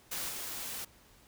white noise with level steps, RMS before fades -37 / -40 dBFS, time 0.11-0.85 s, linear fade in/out 10 ms, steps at 0.29 s, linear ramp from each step 2 ms, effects pink hiss -61 dBFS RMS until 1.27 s

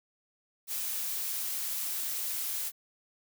blue noise, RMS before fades -34 dBFS, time 0.67-2.72 s, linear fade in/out 50 ms, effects none

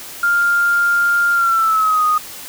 triangle tone with pitch glide, 1400 to 1240.1 Hz, F6 to D#6, +4 to -6 cents, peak -8 dBFS, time 0.23-2.18 s, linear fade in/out 5 ms, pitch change -210 cents, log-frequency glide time 1.33-2.04 s, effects tanh soft clip ceiling -10 dBFS + white hiss -33 dBFS RMS until 2.48 s

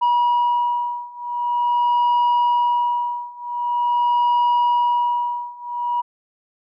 sine beating tone pair, 964 / 964.45 Hz, B5 / B5, -42 / -41 cents, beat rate 0.45 Hz, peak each -18 / -17 dBFS, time 0.01-6.02 s, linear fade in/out 20 ms, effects tanh soft clip ceiling -13 dBFS

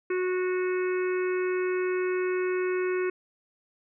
harmonic tone, 366.9 Hz, F#4, 15 cents flat, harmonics 1 / 3 / 4 / 5 / 6 / 7, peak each -25 / -39 / -38 / -41 / -41 / -42 dBFS, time 0.1-3.1 s, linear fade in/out 5 ms, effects none

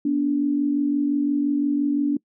sine tone pair together, 242.9 / 288.7 Hz, B3 / D4, -29 / -30 cents, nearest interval minor third, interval 299 cents, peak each -26 / -19 dBFS, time 0.05-2.17 s, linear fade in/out 5 ms, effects noise-tail reverb RT60 0.1 s tail -25 dB re dry

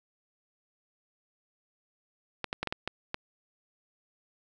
clicks, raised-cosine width 0.3 ms, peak -15 dBFS, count 7, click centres 2.443 / 2.529 / 2.63 / 2.673 / 2.725 / 2.876 / 3.144 s, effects none

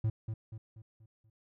triangle tone with echo, 110 Hz, A2, in tune, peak -25 dBFS, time 0.04-0.1 s, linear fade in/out 5 ms, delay 240 ms, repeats 5, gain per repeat -7 dB, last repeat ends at 1.3 s, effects none

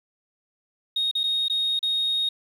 sine tone with dropouts, 3729 Hz, A#7, in tune, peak -20 dBFS, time 0.96-2.29 s, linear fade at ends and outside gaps 5 ms, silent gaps 1.113-1.151 / 1.234-1.238 / 1.483-1.498 / 1.792-1.828 s, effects tanh soft clip ceiling -18 dBFS + 9-bit

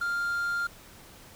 triangle tone with quantisation, 1398 Hz, F6, 1 cent sharp, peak -25 dBFS, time 0.01-0.67 s, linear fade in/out 5 ms, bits 8, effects pink hiss -51 dBFS RMS until 1.35 s

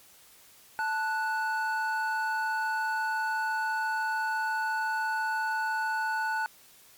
triangle tone pair together, 880 / 1475.3 Hz, A5 / F#6, 0 / -5 cents, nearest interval major sixth, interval 895 cents, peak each -28 dBFS, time 0.79-6.46 s, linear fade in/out 0 ms, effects white hiss -56 dBFS RMS until 6.97 s + MP3 96 kbps

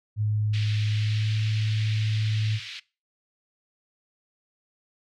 sine tone with pitch glide, 106.2 to 108.12 Hz, G#2 to A2, +39 to -30 cents, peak -22 dBFS, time 0.16-2.6 s, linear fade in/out 50 ms, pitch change +31 cents, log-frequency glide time 0.86-1.35 s
white band-pass noise, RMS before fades -39 dBFS, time 0.53-2.8 s, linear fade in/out 10 ms, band 2000 to 4000 Hz, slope 24 dB/octave
effects noise-tail reverb RT60 0.3 s tail -21 dB re dry

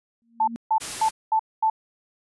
sine tone with exponential growth, 231.7 Hz, A#3, 10 cents flat, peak -27 dBFS, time 0.22-0.56 s, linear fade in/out 0 ms, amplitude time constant 72 ms
sine tone bursts, 880 Hz, A5, in tune, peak -17 dBFS, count 5, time 0.4-1.7 s, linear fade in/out 5 ms, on 76 ms, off 230 ms
white noise, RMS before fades -32 dBFS, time 0.8-1.11 s, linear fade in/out 20 ms
effects resampled to 24000 Hz

